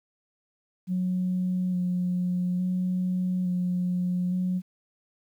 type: tone with vibrato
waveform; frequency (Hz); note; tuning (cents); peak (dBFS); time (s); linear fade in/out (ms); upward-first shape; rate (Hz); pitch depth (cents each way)
sine; 181.2; F#3; -36; -23; 0.87-4.62; 50; square; 0.58; 15
effects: tanh soft clip ceiling -19 dBFS + 10-bit